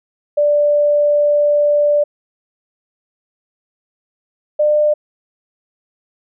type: tone pair in turn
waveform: sine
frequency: 587.3 / 599.6 Hz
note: D5 / D5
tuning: 0 / +36 cents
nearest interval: unison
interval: 36 cents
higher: second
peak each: -10 dBFS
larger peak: neither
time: 0.37-2.04 / 4.59-4.94 s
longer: first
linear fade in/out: 10 ms
effects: none